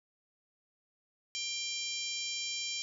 harmonic tone with a mistuned harmonic, 791 Hz, G5, 15 cents sharp, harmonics 3 / 4 / 5 / 6 / 7 / 8 / 9, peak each -42 / -40 / -44 / -44 / -41 / -47 / -43 dBFS, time 1.35-2.82 s, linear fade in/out 0 ms, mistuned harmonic 5, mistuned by +25 cents, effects none

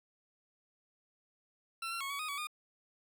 20% pulse tone with pitch steps, 1349 / 1365 / 1099 / 1129 / 1244 / 1135 / 1220 Hz, E6 / F6 / C#6 / C#6 / D#6 / C#6 / D#6, +40 / -40 / -15 / +31 / -1 / +41 / -34 cents, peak -32 dBFS, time 1.82-2.471 s, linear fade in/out 5 ms, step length 93 ms, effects none

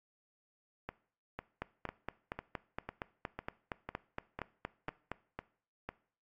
two click trains, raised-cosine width 0.5 ms, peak -24 / -22 dBFS, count 11 / 16, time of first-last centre 0.89-5.89 / 1.62-5.117 s, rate 2 / 4.29 Hz, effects noise-tail reverb RT60 0.5 s tail -20 dB re dry + AAC 48 kbps

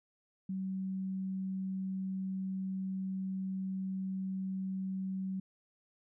sine tone, 190 Hz, F#3, 46 cents sharp, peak -34 dBFS, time 0.49-5.4 s, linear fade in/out 5 ms, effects none

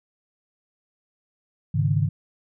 sine chord, Ab suspended fourth, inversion none, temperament equal, 103.83 / 138.59 / 155.56 Hz, Ab2 / Db3 / Eb3, 0 / 0 / 0 cents, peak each -23 dBFS, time 1.74-2.09 s, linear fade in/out 10 ms, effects none

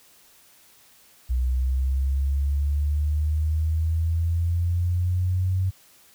sine linear sweep, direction up, 61.74 to 94.1 Hz, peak -20 dBFS, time 1.29-5.71 s, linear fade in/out 20 ms, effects white hiss -55 dBFS RMS until 6.14 s

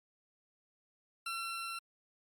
20% pulse tone with level ramp, 1354 Hz, E6, 46 cents sharp, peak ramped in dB -31 to -34 dBFS, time 1.26-1.79 s, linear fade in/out 5 ms, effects MP3 64 kbps

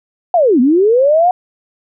sine linear two-way sweep, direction down then up, 740 to 233.1 to 740 Hz, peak -7 dBFS, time 0.34-1.31 s, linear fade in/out 2 ms, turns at 0.6 s, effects none

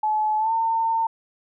sine tone with pitch glide, 858 to 905.4 Hz, A5 to A5, -44 to +49 cents, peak -19 dBFS, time 0.03-1.07 s, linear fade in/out 5 ms, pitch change +93 cents, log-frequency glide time 0.38-0.52 s, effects none

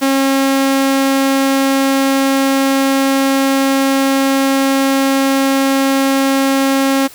sawtooth tone, 271.1 Hz, C#4, 38 cents flat, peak -7 dBFS, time 0.01-7.08 s, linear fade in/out 20 ms, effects white hiss -38 dBFS RMS until 7.14 s

